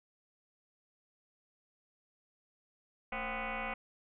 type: tone with frequency modulation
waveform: sine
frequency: 723 Hz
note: F#5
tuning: 40 cents flat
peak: -35 dBFS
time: 3.12-3.74 s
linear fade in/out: 5 ms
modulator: 251 Hz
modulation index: 7.4
effects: none